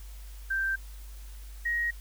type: tone pair in turn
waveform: sine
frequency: 1568 / 1885.9 Hz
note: G6 / A#6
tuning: 0 / +20 cents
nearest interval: minor third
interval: 320 cents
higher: second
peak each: -26 dBFS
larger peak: neither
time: 0.5-0.76 / 1.65-1.91 s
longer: neither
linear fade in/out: 10 ms
effects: added 50 Hz sine -41 dBFS peak until 2 s + white hiss -55 dBFS RMS until 2 s